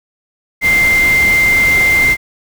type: tone in noise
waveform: sine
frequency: 2092 Hz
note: C7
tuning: 1 cent flat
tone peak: -8 dBFS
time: 0.61-2.17 s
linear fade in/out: 50 ms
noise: pink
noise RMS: -21 dBFS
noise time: 0.61-2.17 s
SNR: +10 dB
effects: none